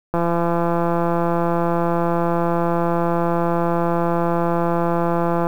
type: click train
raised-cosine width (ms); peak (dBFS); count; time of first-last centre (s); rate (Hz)
1; -7; 907; 0.14-5.469; 170
effects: 7-bit